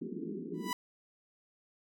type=band-pass noise; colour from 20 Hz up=pink; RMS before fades=-40 dBFS; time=0.01-0.72 s; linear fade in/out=10 ms; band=170 to 420 Hz; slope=96 dB/octave
type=tone with exponential growth; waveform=sawtooth; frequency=987.8 Hz; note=B5; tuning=in tune; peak=-26 dBFS; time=0.54-0.73 s; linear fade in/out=2 ms; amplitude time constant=40 ms
effects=none